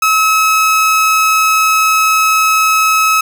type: tone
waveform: 30% pulse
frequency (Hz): 1288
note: E6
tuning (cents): -41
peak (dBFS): -6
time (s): 0.02-3.21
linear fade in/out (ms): 5
effects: none